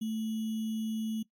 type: tone with sample-and-hold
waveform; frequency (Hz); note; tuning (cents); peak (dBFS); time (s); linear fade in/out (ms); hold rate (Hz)
sine; 220; A3; 0; -30; 0.01-1.23; 10; 3150
effects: noise-tail reverb RT60 0.1 s tail -19 dB re dry + MP3 64 kbps